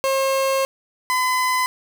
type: tone pair in turn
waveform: 30% pulse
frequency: 537 / 1013.7 Hz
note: C5 / B5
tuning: +45 / +45 cents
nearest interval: major seventh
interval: 1100 cents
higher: second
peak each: -15 dBFS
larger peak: neither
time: 0.04-0.65 / 1.1-1.66 s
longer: first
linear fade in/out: 0 ms
effects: none

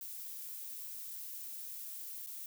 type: noise with dropouts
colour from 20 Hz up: violet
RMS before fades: -45 dBFS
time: 0.01-2.46 s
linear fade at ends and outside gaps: 2 ms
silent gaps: 2.264-2.27 s
effects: none

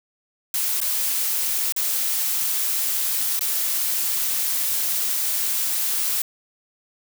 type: noise with dropouts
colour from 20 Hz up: blue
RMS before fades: -23 dBFS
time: 0.54-6.22 s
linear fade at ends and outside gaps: 2 ms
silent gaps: 0.804-0.814 / 1.723-1.763 / 3.393-3.409 s
effects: none

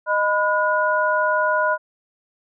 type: tone cluster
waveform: sine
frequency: 618 / 998 / 1444 Hz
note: D#5 / B5 / F#6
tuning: -12 / +18 / -43 cents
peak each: -21 dBFS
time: 0.06-1.78 s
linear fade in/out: 50 ms
effects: none

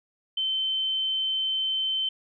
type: tone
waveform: sine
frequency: 3084 Hz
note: G7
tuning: 29 cents flat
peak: -24 dBFS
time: 0.37-2.09 s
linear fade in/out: 5 ms
effects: none

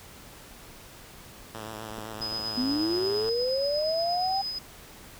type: tone with vibrato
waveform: 5% pulse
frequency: 109.1 Hz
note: A2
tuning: 14 cents flat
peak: -26 dBFS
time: 1.54-3.3 s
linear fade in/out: 5 ms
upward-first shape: triangle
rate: 7.7 Hz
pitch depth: 52 cents each way
type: clicks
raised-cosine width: 2 ms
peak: -26 / -27 / -30 / -30 dBFS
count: 4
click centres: 1.984 / 2.208 / 2.325 / 2.397 s
type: tone with tremolo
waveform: sine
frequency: 5030 Hz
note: D#8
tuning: 18 cents sharp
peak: -29 dBFS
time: 2.21-4.59 s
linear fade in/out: 10 ms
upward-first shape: sine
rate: 8.5 Hz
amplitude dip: 35%
type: linear sweep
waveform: sine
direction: up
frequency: 240 to 791 Hz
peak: -25 dBFS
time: 2.57-4.42 s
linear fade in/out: 10 ms
effects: pink hiss -48 dBFS RMS until 5.19 s

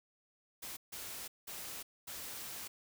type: noise bursts at uneven times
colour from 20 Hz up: white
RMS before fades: -45 dBFS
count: 4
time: 0.62-0.77 / 0.92-1.28 / 1.47-1.83 / 2.07-2.68 s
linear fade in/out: 10 ms
effects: none

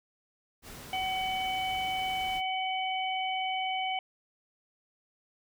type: noise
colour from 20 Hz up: pink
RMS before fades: -46 dBFS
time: 0.62-2.42 s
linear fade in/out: 50 ms
type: harmonic tone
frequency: 754 Hz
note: F#5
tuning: 32 cents sharp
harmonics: 1 / 3 / 4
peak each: -31 / -36 / -36 dBFS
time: 0.93-3.99 s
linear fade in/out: 2 ms
effects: none

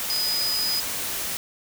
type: tone in noise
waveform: sine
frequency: 4978 Hz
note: D#8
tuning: in tune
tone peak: -23 dBFS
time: 0.1-0.8 s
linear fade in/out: 0 ms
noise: white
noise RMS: -29 dBFS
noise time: 0-1.37 s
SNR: +3 dB
effects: none

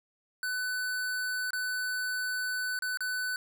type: tone with dropouts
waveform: square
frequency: 1500 Hz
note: F#6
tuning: 23 cents sharp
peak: -31 dBFS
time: 0.43-3.36 s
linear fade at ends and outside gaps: 1 ms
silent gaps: 1.506-1.532 / 2.79-2.822 / 2.973-3.006 s
effects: none

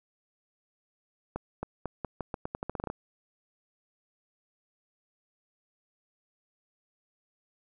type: accelerating click train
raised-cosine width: 1 ms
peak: -19 dBFS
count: 15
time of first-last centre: 1.36-2.901 s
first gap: 270 ms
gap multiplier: 0.84
effects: none

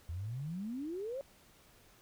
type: exponential sweep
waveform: sine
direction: up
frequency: 79 to 566 Hz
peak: -37 dBFS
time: 0.09-1.21 s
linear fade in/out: 0 ms
effects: pink hiss -63 dBFS RMS until 2.01 s

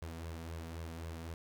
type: tone with flanger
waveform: sawtooth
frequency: 82.3 Hz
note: E2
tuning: 2 cents flat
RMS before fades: -44 dBFS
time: 0.02-1.34 s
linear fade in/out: 0 ms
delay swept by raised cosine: 1.8 to 4.4 ms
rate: 3.8 Hz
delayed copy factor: +0.6
effects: none

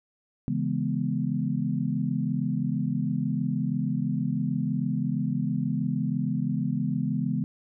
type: chord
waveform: sine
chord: C# minor seventh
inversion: none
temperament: equal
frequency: 138.59 / 164.81 / 207.7 / 246.9 Hz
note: C#3 / E3 / G#3 / B3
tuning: 0 / 0 / 0 / 0 cents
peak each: -30 dBFS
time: 0.48-7.44 s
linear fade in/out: 0 ms
effects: none

